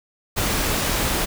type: noise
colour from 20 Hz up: pink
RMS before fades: -22 dBFS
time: 0.36-1.26 s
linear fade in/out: 20 ms
effects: none